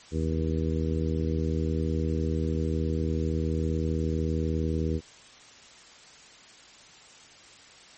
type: harmonic tone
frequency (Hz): 79.9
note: D#2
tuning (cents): +47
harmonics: 1 / 2 / 3 / 4 / 5 / 6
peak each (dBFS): -28 / -31 / -33 / -34 / -35 / -36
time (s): 0.11-5.01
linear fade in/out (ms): 50
effects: white hiss -51 dBFS RMS until 7.97 s + MP3 32 kbps